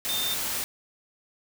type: tone in noise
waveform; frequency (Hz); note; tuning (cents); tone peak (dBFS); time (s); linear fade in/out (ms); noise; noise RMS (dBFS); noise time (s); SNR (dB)
sine; 3613; A7; +45; -28; 0.09-0.34; 0; white; -30; 0.05-0.64; -1
effects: none